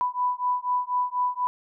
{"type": "beating tone pair", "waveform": "sine", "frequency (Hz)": [990, 994.1], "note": ["B5", "B5"], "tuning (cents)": [4, 11], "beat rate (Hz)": 4.1, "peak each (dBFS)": -26, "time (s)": [0.01, 1.47], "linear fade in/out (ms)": 0, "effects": []}